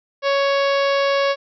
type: harmonic tone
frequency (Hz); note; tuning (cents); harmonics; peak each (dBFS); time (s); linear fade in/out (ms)
556; C#5; +5; 1 / 2 / 3 / 4 / 5 / 6 / 7 / 8 / 9 / 10; -17 / -23 / -27 / -29 / -31 / -33 / -34 / -35 / -36 / -37; 0.22-1.36; 50
effects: none